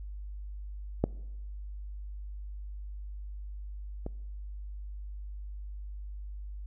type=clicks; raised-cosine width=2 ms; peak=-11 / -23 dBFS; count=2; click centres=1.04 / 4.064 s; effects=noise-tail reverb RT60 1.0 s tail -23 dB re dry + added 50 Hz sine -38 dBFS peak until 6.66 s